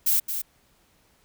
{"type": "noise with echo", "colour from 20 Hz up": "violet", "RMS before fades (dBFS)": -21, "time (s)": [0.06, 0.2], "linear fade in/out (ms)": 10, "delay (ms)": 220, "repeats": 1, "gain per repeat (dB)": -8, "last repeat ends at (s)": 0.42, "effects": ["pink hiss -63 dBFS RMS until 1.24 s"]}